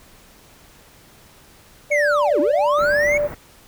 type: tone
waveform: sine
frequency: 587.3 Hz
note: D5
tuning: in tune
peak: -17 dBFS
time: 1.9-3.28 s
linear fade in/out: 20 ms
type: linear two-way sweep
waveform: triangle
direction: down then up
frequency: 2253 to 269.8 to 2253 Hz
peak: -16 dBFS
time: 1.91-3.18 s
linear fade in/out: 10 ms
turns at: 2.4 s
type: band-stop noise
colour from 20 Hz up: pink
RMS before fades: -34 dBFS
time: 2.78-3.35 s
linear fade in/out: 10 ms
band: 2200 to 16000 Hz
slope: 48 dB/octave
effects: pink hiss -49 dBFS RMS until 3.67 s